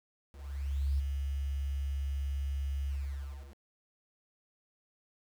sine tone with ADSR envelope, 69.3 Hz, C#2, in tune, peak -26 dBFS, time 0.31-3.58 s, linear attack 680 ms, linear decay 14 ms, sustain -5 dB, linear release 690 ms, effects 9-bit

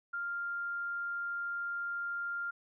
sine tone, 1396.9 Hz, F6, in tune, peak -34 dBFS, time 0.13-2.51 s, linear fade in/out 10 ms, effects none

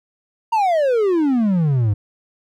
triangle exponential sweep, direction down, 940 to 98 Hz, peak -12 dBFS, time 0.52-1.94 s, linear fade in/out 10 ms, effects none

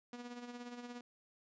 sawtooth tone with tremolo, 242.5 Hz, B3, 31 cents flat, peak -40 dBFS, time 0.13-1.01 s, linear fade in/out 2 ms, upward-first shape sine, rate 17 Hz, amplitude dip 55%, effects resampled to 16000 Hz

